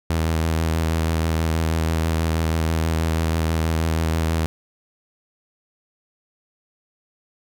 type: tone with vibrato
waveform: sawtooth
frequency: 80.9 Hz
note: E2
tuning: 32 cents flat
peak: -15 dBFS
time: 0.1-4.46 s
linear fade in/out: 0 ms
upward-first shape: square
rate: 6.2 Hz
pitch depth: 18 cents each way
effects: none